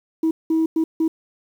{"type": "tone bursts at uneven times", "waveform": "sine", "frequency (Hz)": 322.1, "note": "E4", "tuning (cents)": -40, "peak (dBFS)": -14, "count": 4, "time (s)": [[0.23, 0.31], [0.5, 0.66], [0.76, 0.84], [1, 1.08]], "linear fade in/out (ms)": 5, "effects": ["tanh soft clip ceiling -13 dBFS", "8-bit"]}